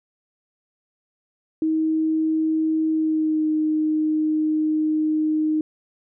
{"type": "tone with pitch glide", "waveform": "sine", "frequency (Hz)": [316.5, 309.8], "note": ["D#4", "D#4"], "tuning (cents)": [30, -7], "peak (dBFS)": -18, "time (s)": [1.62, 5.61], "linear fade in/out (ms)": 2, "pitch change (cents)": -37, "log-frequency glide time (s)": [2.9, 3.48], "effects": []}